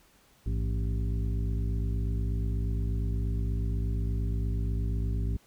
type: harmonic tone with a mistuned harmonic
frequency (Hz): 55.9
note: A1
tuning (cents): +28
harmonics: 1 / 2 / 3 / 4 / 5 / 7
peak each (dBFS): -28 / -32 / -39 / -43 / -44 / -47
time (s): 0.46-5.37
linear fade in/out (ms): 5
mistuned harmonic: 2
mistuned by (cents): -120
effects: pink hiss -62 dBFS RMS until 5.46 s